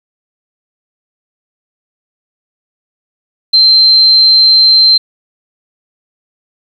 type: tone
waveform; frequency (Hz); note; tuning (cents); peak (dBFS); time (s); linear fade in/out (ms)
sine; 4124; C8; -26; -3; 3.53-4.98; 10
effects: 7-bit